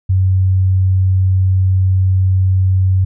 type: tone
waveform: sine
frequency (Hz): 94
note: F#2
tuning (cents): +28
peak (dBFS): -9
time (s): 0.09-3.05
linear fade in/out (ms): 10
effects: none